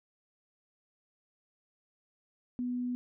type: tone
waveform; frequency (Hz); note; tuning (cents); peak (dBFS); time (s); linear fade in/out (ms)
sine; 246.9; B3; 0; -31; 2.59-2.95; 0
effects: none